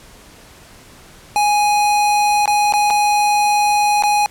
square tone with dropouts, 830.6 Hz, G#5, in tune, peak -13 dBFS, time 1.36-4.26 s, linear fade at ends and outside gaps 0 ms, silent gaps 2.457-2.477 / 2.724-2.737 / 2.902-2.906 / 4.024-4.036 s, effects pink hiss -43 dBFS RMS until 4.3 s + low-pass 12000 Hz 12 dB/octave

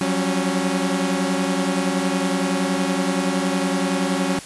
sawtooth tone cluster, 180.3 / 191 / 276.2 Hz, F#3 / G3 / C#4, -45 / -45 / -6 cents, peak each -21 / -20 / -19 dBFS, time 0.01-4.39 s, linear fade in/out 2 ms, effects white hiss -37 dBFS RMS until 4.45 s + resampled to 24000 Hz

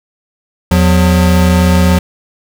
square tone pair together, 82.41 / 180.15 Hz, E2 / F#3, 0 / -46 cents, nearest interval octave + major second, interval 1354 cents, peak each -10 dBFS, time 0.71-1.99 s, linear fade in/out 5 ms, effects none

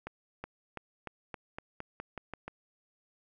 accelerating click train, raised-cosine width 0.5 ms, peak -24 dBFS, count 11, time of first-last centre 0.07-2.48 s, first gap 370 ms, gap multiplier 0.9, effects none

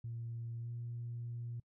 sine tone with pitch glide, 116.4 to 118.57 Hz, A#2 to A#2, -2 to +30 cents, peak -39 dBFS, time 0.04-1.6 s, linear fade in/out 5 ms, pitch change +32 cents, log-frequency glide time 0.59-0.7 s, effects noise-tail reverb RT60 0.1 s tail -26 dB re dry + tanh soft clip ceiling -35 dBFS

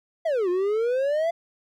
triangle exponential two-way sweep, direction down then up, 686 to 349.2 to 686 Hz, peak -19 dBFS, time 0.25-1.31 s, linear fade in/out 10 ms, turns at 0.49 s, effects none

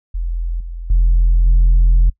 sine tone with level steps, 42.34 Hz, E1, 47 cents sharp, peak -17 / -24 / -7 / -5 dBFS, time 0.14-2.1 s, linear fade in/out 10 ms, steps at 0.6 / 0.9 / 1.46 s, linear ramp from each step 5 ms, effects noise-tail reverb RT60 0.1 s tail -23 dB re dry + tanh soft clip ceiling -6 dBFS

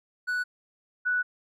triangle / sine tone pair in turn, 1479 / 1479 Hz, F#6 / F#6, -1 / -1 cents, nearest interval unison, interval 0 cents, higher neither, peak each -24 / -23 dBFS, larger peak second, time 0.27-0.44 / 1.05-1.23 s, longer second, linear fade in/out 20 ms, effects none

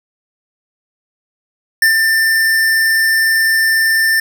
square tone with ADSR envelope, 1789 Hz, A6, 28 cents sharp, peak -7 dBFS, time 1.82-4.2 s, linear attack 3 ms, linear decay 110 ms, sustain -4 dB, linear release 4 ms, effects none

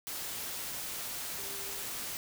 sine tone in noise, 395.9 Hz, G4, 17 cents sharp, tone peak -50 dBFS, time 1.38-1.82 s, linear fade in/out 0 ms, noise white, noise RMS -39 dBFS, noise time 0.07-2.17 s, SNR -14 dB, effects none

